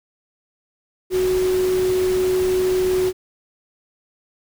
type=tone in noise; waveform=sine; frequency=370 Hz; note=F#4; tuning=in tune; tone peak=-16 dBFS; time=1.1-3.13 s; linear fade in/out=50 ms; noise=pink; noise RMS=-31 dBFS; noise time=1.1-3.13 s; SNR=+12 dB; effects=none